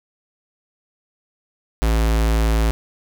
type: tone with notch filter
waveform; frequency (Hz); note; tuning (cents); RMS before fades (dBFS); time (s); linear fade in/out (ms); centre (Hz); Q
square; 55.3; A1; +9; -17; 1.82-2.71; 0; 110; 1.2
effects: none